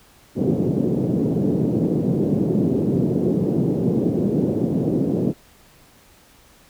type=band-pass noise; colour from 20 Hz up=pink; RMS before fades=-20 dBFS; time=0.35-5.34 s; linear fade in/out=50 ms; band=140 to 420 Hz; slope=24 dB/octave; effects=pink hiss -52 dBFS RMS until 6.69 s